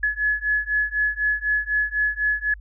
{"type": "beating tone pair", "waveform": "sine", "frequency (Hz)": [1700, 1704], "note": ["G#6", "G#6"], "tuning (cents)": [40, 44], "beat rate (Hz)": 4, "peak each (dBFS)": -23, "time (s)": [0.03, 2.54], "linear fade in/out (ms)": 5, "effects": ["added 50 Hz sine -38 dBFS peak until 2.6 s"]}